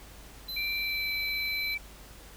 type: tone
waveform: square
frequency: 4041 Hz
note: B7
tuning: 39 cents sharp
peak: -35 dBFS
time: 0.48-1.75 s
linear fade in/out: 10 ms
type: tone with pitch glide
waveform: sine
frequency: 2349 to 2318 Hz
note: D7 to D7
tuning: 0 to -23 cents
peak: -30 dBFS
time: 0.56-1.78 s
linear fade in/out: 10 ms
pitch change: -23 cents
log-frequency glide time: 0.76-1.12 s
effects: added 50 Hz sine -50 dBFS peak until 2.36 s + pink hiss -51 dBFS RMS until 2.36 s